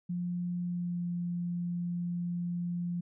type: tone with pitch glide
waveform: sine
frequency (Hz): 176.3 to 174.38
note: F3 to F3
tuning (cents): +17 to -2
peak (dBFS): -31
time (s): 0.09-3.01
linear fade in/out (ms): 10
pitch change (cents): -19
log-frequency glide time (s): 0.62-1.06
effects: none